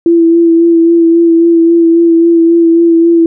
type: tone with vibrato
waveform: sine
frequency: 334.6 Hz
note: E4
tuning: 26 cents sharp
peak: -3 dBFS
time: 0.06-3.26 s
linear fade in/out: 2 ms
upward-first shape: sine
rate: 3.7 Hz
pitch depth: 22 cents each way
effects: none